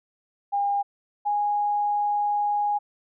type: tone pair in turn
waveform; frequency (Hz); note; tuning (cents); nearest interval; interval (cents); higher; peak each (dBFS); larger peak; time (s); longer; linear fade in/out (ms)
sine; 807 / 825.9; G#5 / G#5; -50 / -10; unison; 40; second; -21 / -21; neither; 0.52-0.83 / 1.25-2.79; second; 20
effects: none